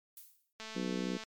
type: noise with exponential decay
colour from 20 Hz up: violet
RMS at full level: -47 dBFS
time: 0.17-0.53 s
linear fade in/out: 1 ms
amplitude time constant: 78 ms
type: click train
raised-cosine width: 0.2 ms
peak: -28 dBFS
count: 141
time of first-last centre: 0.6-1.236 s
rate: 220 Hz
type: harmonic tone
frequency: 62.3 Hz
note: B1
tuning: 16 cents sharp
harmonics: 3 / 4 / 5 / 6 / 7 / 8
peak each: -37 / -39 / -41 / -43 / -44 / -45 dBFS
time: 0.75-1.18 s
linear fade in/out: 20 ms
effects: MP3 96 kbps